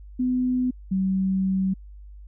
sine tone pair in turn, 252.1 / 190.24 Hz, B3 / F#3, +36 / +48 cents, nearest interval perfect fourth, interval 488 cents, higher first, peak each -20 / -20 dBFS, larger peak neither, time 0.19-0.71 / 0.91-1.74 s, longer second, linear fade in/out 10 ms, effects added 50 Hz sine -40 dBFS peak until 2.27 s

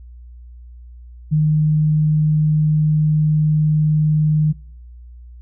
sine tone, 153.3 Hz, D#3, 25 cents flat, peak -12 dBFS, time 1.31-4.53 s, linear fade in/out 20 ms, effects noise-tail reverb RT60 0.6 s tail -26 dB re dry + added 60 Hz sine -36 dBFS peak until 5.41 s

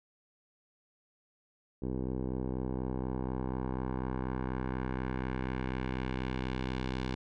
10% pulse tone with low-pass filter sweep, 64.1 Hz, C2, 35 cents flat, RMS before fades -35 dBFS, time 1.82-7.15 s, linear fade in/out 5 ms, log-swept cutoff 450 to 4100 Hz, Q 1.2, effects none

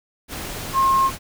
sine tone in noise, 1070 Hz, C6, 38 cents sharp, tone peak -14 dBFS, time 0.73-1.11 s, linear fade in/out 50 ms, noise pink, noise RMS -31 dBFS, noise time 0.28-1.19 s, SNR +14 dB, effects none

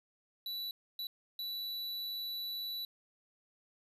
square tone bursts at uneven times, 3951 Hz, B7, in tune, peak -38 dBFS, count 3, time 0.46-0.71 / 0.99-1.07 / 1.39-2.85 s, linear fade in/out 2 ms, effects resampled to 32000 Hz + 12-bit

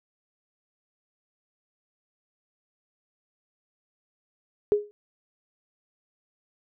sine tone with exponential decay, 415.3 Hz, G#4, in tune, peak -14 dBFS, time 4.72-4.91 s, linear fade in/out 0 ms, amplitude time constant 41 ms, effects none

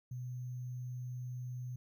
sine tone with sample-and-hold, 124.4 Hz, B2, 13 cents sharp, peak -39 dBFS, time 0.11-1.76 s, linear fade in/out 5 ms, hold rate 6300 Hz, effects none

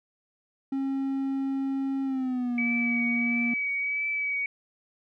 triangle tone with pitch glide, 270.7 to 237 Hz, C#4 to A#3, -41 to +29 cents, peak -24 dBFS, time 0.72-3.54 s, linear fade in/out 5 ms, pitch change -230 cents, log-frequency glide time 2.04-2.62 s
sine tone with vibrato, 2281 Hz, C#7, 49 cents sharp, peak -26 dBFS, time 2.58-4.46 s, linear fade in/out 2 ms, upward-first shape triangle, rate 1.5 Hz, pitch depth 28 cents each way
effects none

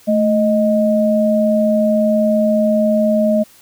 sine tone pair together, 218.9 / 622.3 Hz, A3 / D#5, -9 / 0 cents, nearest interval octave + tritone, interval 1809 cents, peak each -14 dBFS, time 0.07-3.44 s, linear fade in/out 20 ms, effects white hiss -47 dBFS RMS until 3.61 s

